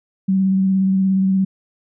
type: tone with vibrato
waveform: sine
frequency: 191.1 Hz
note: G3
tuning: 44 cents flat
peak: -13 dBFS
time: 0.28-1.45 s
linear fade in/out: 10 ms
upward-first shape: square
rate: 17 Hz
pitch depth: 15 cents each way
effects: none